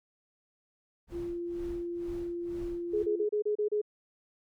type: noise with tremolo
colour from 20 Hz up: brown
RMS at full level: -44 dBFS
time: 1.07-3.07 s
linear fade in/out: 50 ms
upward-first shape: sine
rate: 2.1 Hz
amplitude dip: 95%
type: tone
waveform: sine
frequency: 345.3 Hz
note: F4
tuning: 20 cents flat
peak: -33 dBFS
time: 1.11-3.26 s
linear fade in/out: 50 ms
type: tone bursts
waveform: sine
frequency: 419.6 Hz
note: G#4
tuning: 18 cents sharp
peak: -26 dBFS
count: 7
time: 2.93-3.816 s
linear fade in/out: 10 ms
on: 100 ms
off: 31 ms
effects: none